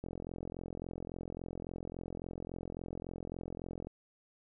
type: click train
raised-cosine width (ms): 2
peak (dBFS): -28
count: 168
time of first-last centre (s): 0.04-3.87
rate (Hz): 43.6
effects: none